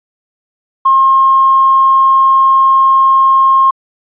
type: tone with hard clipping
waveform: triangle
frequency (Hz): 1070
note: C6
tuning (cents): +38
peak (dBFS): -5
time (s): 0.85-3.71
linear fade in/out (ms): 10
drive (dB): 3
effects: resampled to 8000 Hz